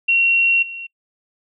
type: tone with level steps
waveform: sine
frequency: 2737 Hz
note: F7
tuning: 36 cents flat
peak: -12 / -28 dBFS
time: 0.08-0.87 s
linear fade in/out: 10 ms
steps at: 0.62 s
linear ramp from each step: 10 ms
effects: noise-tail reverb RT60 0.1 s tail -26 dB re dry